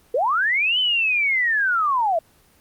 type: linear two-way sweep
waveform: sine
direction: up then down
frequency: 440 to 3069 to 625 Hz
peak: -17 dBFS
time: 0.14-2.19 s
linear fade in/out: 5 ms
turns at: 0.79 s
effects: pink hiss -56 dBFS RMS until 2.6 s + Opus 24 kbps